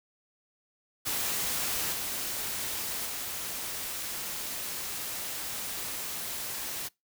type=noise with level steps; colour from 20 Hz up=white; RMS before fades=-31 / -34 / -36 dBFS; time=1.05-6.89 s; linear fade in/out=20 ms; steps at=1.92 / 3.05 s; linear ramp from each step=20 ms; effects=noise-tail reverb RT60 0.2 s tail -24 dB re dry